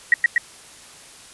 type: tone with echo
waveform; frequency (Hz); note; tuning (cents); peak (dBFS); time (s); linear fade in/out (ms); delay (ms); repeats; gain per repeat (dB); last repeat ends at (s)
sine; 1900; A#6; +33; -9; 0.12-0.14; 2; 120; 2; -2; 0.38
effects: white hiss -44 dBFS RMS until 1.33 s + resampled to 24000 Hz